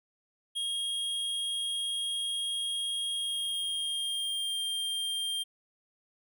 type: tone with pitch glide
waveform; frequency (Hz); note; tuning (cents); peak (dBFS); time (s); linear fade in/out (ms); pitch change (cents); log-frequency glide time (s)
square; 3261 to 3192; G#7 to G7; -32 to +31; -31; 0.55-5.44; 20; -37; 3.14-4.61
effects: none